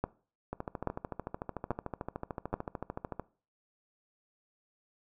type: two click trains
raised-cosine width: 1 ms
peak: -22 / -16 dBFS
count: 37 / 4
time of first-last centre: 0.53-3.197 / 0.04-2.54 s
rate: 13.5 / 1.2 Hz
effects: noise-tail reverb RT60 0.4 s tail -20 dB re dry